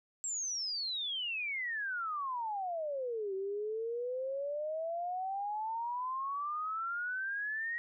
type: exponential two-way sweep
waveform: sine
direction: down then up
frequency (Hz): 7690 to 379.6 to 1898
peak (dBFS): -34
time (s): 0.24-7.78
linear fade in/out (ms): 0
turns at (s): 3.34
effects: none